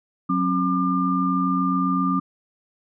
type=tone cluster; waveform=sine; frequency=183.3 / 270.7 / 1199 Hz; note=F#3 / C#4 / D6; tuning=-16 / -41 / +36 cents; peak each=-23 dBFS; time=0.29-2.2 s; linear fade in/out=10 ms; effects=none